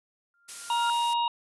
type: tone with exponential growth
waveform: sine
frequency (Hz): 1396.9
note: F6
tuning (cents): 0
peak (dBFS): -28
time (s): 0.34-0.9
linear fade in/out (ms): 1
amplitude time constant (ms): 120
type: noise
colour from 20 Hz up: blue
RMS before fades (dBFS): -37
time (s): 0.48-1.14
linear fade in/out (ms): 10
type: harmonic tone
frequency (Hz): 943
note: A#5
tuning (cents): +20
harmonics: 1 / 3 / 4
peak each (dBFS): -24 / -34 / -36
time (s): 0.7-1.28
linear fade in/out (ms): 2
effects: resampled to 24000 Hz